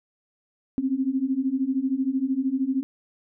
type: beating tone pair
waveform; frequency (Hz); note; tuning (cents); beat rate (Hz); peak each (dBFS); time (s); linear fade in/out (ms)
sine; 257.3 / 270.3; C4 / C#4; -29 / -44; 13; -26 / -24; 0.78-2.83; 0
effects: none